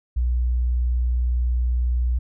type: tone with vibrato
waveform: sine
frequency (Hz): 60.9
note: B1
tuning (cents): -24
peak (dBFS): -18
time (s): 0.16-2.19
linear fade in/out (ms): 10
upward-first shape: sine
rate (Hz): 20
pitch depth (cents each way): 13
effects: none